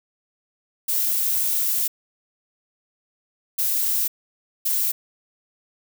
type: noise bursts at uneven times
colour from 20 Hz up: violet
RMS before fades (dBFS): -22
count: 3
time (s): 0.88-1.88 / 3.58-4.08 / 4.65-4.92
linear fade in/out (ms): 10
effects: none